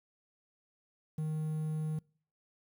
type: tone with quantisation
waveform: triangle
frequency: 155.56 Hz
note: D#3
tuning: in tune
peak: -30 dBFS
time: 1.18-1.99 s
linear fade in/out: 5 ms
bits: 10
effects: noise-tail reverb RT60 0.5 s tail -26 dB re dry